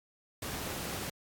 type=noise; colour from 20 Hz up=pink; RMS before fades=-38 dBFS; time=0.42-1.1 s; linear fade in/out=5 ms; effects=high-pass 60 Hz 12 dB/octave + AAC 64 kbps